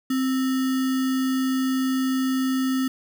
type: tone with sample-and-hold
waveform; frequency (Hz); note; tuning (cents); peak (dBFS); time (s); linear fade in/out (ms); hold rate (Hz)
sine; 261.6; C4; 0; -20; 0.1-2.88; 5; 1575
effects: none